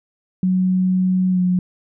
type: tone with pitch glide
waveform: sine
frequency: 185 to 181.19 Hz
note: F#3 to F#3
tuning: 0 to -36 cents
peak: -14 dBFS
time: 0.43-1.59 s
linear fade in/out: 2 ms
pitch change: -36 cents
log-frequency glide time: 1.31-1.4 s
effects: none